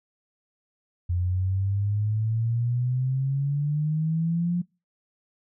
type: exponential sweep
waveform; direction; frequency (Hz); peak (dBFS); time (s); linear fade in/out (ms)
sine; up; 87.2 to 177.7; -22; 1.09-4.62; 10
effects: noise-tail reverb RT60 0.3 s tail -26 dB re dry